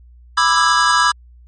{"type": "chord", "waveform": "square", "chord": "E dominant seventh", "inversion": "second", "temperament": "just", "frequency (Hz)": [988.9, 1186.7, 1318.5, 1648.1], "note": ["B5", "D6", "E6", "G#6"], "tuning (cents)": [2, 18, 0, -14], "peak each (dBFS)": -18, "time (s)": [0.37, 1.12], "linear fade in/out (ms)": 10, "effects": ["added 60 Hz sine -41 dBFS peak until 1.47 s", "MP3 32 kbps"]}